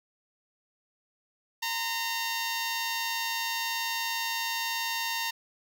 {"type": "tone pair together", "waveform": "10% pulse", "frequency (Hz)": [920, 1021], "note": ["A#5", "C6"], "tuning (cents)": [-23, -43], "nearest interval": "major second", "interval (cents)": 180, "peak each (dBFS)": [-21, -31], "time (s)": [1.62, 5.31], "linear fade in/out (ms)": 10, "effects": []}